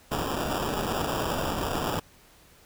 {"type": "noise with sample-and-hold", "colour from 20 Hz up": "white", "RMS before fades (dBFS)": -29, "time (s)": [0.11, 2], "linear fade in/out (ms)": 10, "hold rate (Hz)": 2100, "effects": ["pink hiss -56 dBFS RMS until 2.65 s"]}